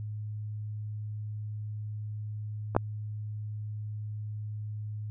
clicks, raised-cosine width 1 ms, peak -19 / -7 dBFS, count 2, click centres 2.75 / 2.765 s, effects added 106 Hz sine -34 dBFS peak until 5.1 s

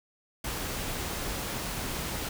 pink noise, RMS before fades -34 dBFS, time 0.44-2.29 s, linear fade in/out 5 ms, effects none

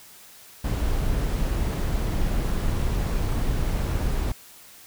brown noise, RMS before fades -24 dBFS, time 0.64-4.32 s, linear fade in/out 5 ms, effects white hiss -48 dBFS RMS until 4.86 s

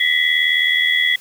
sine tone cluster, 1942 / 2021 / 3351 Hz, B6 / B6 / G#7, -30 / +39 / +15 cents, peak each -18 dBFS, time 0-1.16 s, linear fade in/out 5 ms, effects white hiss -44 dBFS RMS until 1.2 s + high-pass 80 Hz 12 dB/octave

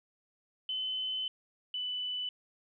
sine tone pair in turn, 3040 / 2988 Hz, F#7 / F#7, +46 / +16 cents, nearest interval unison, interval 30 cents, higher first, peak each -32 / -33 dBFS, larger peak first, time 0.69-1.28 / 1.74-2.29 s, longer first, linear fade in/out 2 ms, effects none

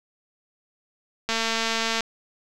click train, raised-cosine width 0.2 ms, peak -8 dBFS, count 163, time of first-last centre 1.29-2.007 s, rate 226 Hz, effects none

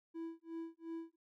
triangle tone with tremolo, 329.6 Hz, E4, in tune, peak -38 dBFS, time 0.14-1.16 s, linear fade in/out 20 ms, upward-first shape sine, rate 2.8 Hz, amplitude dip 100%, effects none

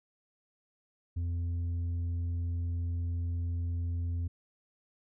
sine tone with tanh clipping, 85.7 Hz, F2, 32 cents flat, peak -31 dBFS, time 1.16-4.28 s, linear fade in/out 10 ms, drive 4 dB, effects none

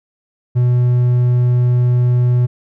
triangle tone, 123.1 Hz, B2, 5 cents flat, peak -8 dBFS, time 0.55-2.47 s, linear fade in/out 20 ms, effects none

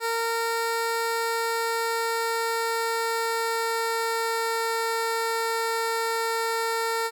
15% pulse tone with pitch glide, 459.3 to 455.3 Hz, A#4 to A#4, -26 to -41 cents, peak -18 dBFS, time 0-7.11 s, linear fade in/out 50 ms, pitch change -15 cents, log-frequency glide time 0.95-4.71 s, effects none

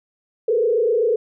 sine tone with frequency modulation, 456.8 Hz, A#4, 35 cents flat, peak -15 dBFS, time 0.48-1.16 s, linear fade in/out 5 ms, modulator 27.8 Hz, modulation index 1.4, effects none

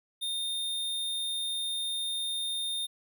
square tone, 3643 Hz, A#7, 41 cents flat, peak -31 dBFS, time 0.21-2.87 s, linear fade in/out 20 ms, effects none

